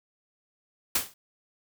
white noise with exponential decay, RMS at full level -21 dBFS, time 0.95-1.14 s, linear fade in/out 5 ms, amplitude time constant 41 ms, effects none

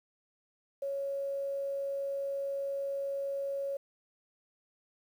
sine tone, 554.4 Hz, C#5, in tune, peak -32 dBFS, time 0.82-3.77 s, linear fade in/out 5 ms, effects 10-bit

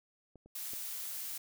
clicks, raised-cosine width 2 ms, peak -41 / -44 / -37 dBFS, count 3, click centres 0.357 / 0.46 / 0.735 s
blue noise, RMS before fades -41 dBFS, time 0.55-1.38 s, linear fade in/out 5 ms
effects none

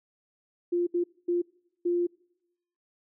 sine tone bursts at uneven times, 349.2 Hz, F4, in tune, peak -23 dBFS, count 4, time 0.72-0.87 / 0.94-1.04 / 1.28-1.42 / 1.85-2.07 s, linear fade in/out 10 ms, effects noise-tail reverb RT60 0.9 s tail -26 dB re dry

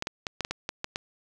clicks, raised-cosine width 0.2 ms, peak -13 dBFS, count 9, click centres 0.024 / 0.071 / 0.268 / 0.407 / 0.449 / 0.51 / 0.691 / 0.844 / 0.959 s, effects none

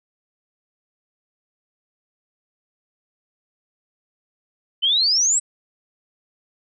sine exponential sweep, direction up, 2987 to 8050 Hz, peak -15 dBFS, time 4.82-5.4 s, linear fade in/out 20 ms, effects none

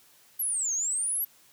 sine exponential two-way sweep, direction down then up, 11980 to 6280 to 11980 Hz, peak -26 dBFS, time 0.39-1.25 s, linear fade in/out 10 ms, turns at 0.73 s, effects white hiss -59 dBFS RMS until 1.52 s + high-pass 60 Hz 12 dB/octave

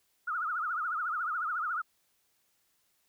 sine tone with vibrato, 1333 Hz, E6, 19 cents sharp, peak -30 dBFS, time 0.27-1.82 s, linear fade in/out 10 ms, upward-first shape triangle, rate 14 Hz, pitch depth 200 cents each way, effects white hiss -73 dBFS RMS until 3.08 s

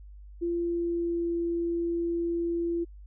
sine tone with pitch glide, 342.9 to 339.9 Hz, F4 to F4, -32 to -47 cents, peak -26 dBFS, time 0.41-2.85 s, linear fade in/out 20 ms, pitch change -15 cents, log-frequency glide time 0.59-1.35 s, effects added 50 Hz sine -44 dBFS peak until 3.06 s

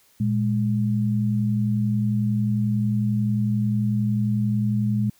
sine tone pair together, 116.54 / 207.7 Hz, A#2 / G#3, 0 / 0 cents, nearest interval minor seventh, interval 1000 cents, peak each -22 dBFS, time 0.2-5.1 s, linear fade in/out 5 ms, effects white hiss -59 dBFS RMS until 5.19 s

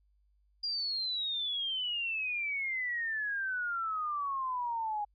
sine exponential sweep, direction down, 4845 to 820 Hz, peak -31 dBFS, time 0.63-5.05 s, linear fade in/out 10 ms, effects added 50 Hz sine -66 dBFS peak until 5.14 s + MP3 32 kbps

